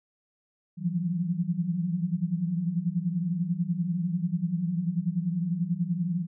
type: tone cluster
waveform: sine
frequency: 164.3 / 173.8 / 184.7 Hz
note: E3 / F3 / F#3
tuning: -5 / -8 / -3 cents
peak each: -30 dBFS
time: 0.77-6.27 s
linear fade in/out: 50 ms
effects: none